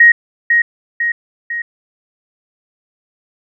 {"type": "tone with echo", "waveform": "sine", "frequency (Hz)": 1880, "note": "A#6", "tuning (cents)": 14, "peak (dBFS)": -3, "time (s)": [0, 0.12], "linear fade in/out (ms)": 5, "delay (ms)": 500, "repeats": 3, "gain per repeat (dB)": -5, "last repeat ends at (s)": 1.62, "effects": []}